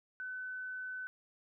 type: tone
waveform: sine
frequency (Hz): 1510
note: F#6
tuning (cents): +35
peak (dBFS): -39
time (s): 0.2-1.07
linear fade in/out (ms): 0
effects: none